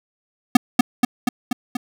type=tone with echo; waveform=square; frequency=246.9 Hz; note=B3; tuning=in tune; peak=-6 dBFS; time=0.55-0.57 s; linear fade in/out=5 ms; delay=240 ms; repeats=5; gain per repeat=-3 dB; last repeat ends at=1.77 s; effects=none